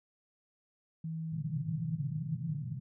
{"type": "tone with vibrato", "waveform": "sine", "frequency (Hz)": 160, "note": "D#3", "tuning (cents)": 49, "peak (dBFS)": -35, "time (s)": [1.04, 2.55], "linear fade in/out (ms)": 5, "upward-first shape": "square", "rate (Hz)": 1.6, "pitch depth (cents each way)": 15}
{"type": "band-pass noise", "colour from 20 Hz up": "white", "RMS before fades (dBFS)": -38, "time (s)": [1.32, 2.8], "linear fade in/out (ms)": 10, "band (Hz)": [120, 160], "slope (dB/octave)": 48}
{"effects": []}